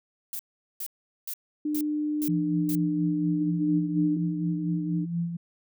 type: noise bursts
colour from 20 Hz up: violet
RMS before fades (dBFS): -34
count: 6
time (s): 0.33-2.752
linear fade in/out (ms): 0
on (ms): 62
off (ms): 410
type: tone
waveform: sine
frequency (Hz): 300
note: D4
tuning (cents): +37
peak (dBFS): -25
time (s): 1.65-4.17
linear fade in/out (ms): 5
type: tone with tremolo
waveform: sine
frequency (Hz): 170.1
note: F3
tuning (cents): -45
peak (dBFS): -24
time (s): 2.28-5.37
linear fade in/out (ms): 10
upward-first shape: sine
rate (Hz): 4.2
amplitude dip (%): 55
type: tone with vibrato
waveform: sine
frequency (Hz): 302.9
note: D#4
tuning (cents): -46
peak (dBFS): -30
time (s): 3.4-5.06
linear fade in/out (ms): 20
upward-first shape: sine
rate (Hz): 11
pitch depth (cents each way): 33
effects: none